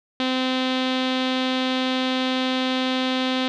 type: tone with low-pass filter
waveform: sawtooth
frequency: 258 Hz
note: C4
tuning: 24 cents flat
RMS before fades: -23 dBFS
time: 0.2-3.48 s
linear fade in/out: 0 ms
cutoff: 3600 Hz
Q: 3.8
effects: none